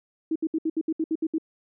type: tone bursts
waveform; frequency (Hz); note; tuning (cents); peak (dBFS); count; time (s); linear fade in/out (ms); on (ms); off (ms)
sine; 320; D#4; +49; -22; 10; 0.31-1.383; 5; 47; 67
effects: none